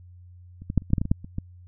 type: clicks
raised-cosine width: 5 ms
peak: -29 / -17 / -7 / -30 / -23 / -6 / -13 / -13 / -17 / -7 / -25 / -16 dBFS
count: 12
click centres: 0.62 / 0.701 / 0.777 / 0.821 / 0.904 / 0.934 / 0.982 / 1.015 / 1.054 / 1.115 / 1.245 / 1.384 s
effects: added 89 Hz sine -45 dBFS peak until 1.67 s